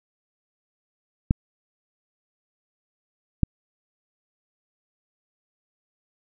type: clicks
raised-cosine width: 5 ms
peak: -5 dBFS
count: 2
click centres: 1.309 / 3.433 s
effects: none